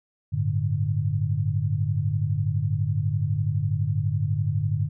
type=chord; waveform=sine; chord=G suspended second; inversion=none; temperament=equal; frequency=98 / 110 / 146.83 Hz; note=G2 / A2 / D3; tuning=0 / 0 / 0 cents; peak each=-26 dBFS; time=0.32-4.89 s; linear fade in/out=20 ms; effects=none